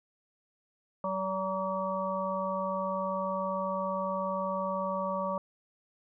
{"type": "harmonic tone with a mistuned harmonic", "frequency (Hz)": 190.8, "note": "G3", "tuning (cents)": -47, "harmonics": [1, 3, 5, 6], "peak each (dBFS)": [-37, -33, -36, -35], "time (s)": [1.04, 5.38], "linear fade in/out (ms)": 2, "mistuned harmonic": 5, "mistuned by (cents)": -30, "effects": []}